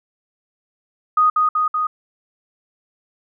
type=tone with echo; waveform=sine; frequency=1243 Hz; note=D#6; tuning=2 cents flat; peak=-11 dBFS; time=1.17-1.3 s; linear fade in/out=5 ms; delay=190 ms; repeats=3; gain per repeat=-2 dB; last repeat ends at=1.87 s; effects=none